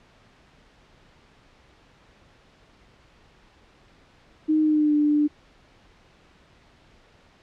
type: tone with pitch glide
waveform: sine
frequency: 310.1 to 296.8 Hz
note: D#4 to D4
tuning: -6 to +18 cents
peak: -17 dBFS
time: 4.48-5.28 s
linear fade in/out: 20 ms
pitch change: -76 cents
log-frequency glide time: 4.61-4.95 s
effects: pink hiss -56 dBFS RMS until 7.42 s + low-pass 4000 Hz 12 dB/octave